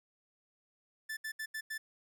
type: tone bursts at uneven times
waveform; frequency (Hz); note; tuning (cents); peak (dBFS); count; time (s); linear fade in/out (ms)
45% pulse; 1756; A6; -4; -37; 5; 1.09-1.17 / 1.24-1.32 / 1.39-1.46 / 1.54-1.61 / 1.7-1.78; 10
effects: none